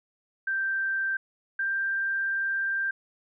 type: tone pair in turn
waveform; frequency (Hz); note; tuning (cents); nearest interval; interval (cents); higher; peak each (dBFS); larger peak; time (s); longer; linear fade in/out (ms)
sine; 1568 / 1580.7; G6 / G6; 0 / +14; unison; 14; second; -25; neither; 0.47-1.17 / 1.59-2.91; second; 5
effects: none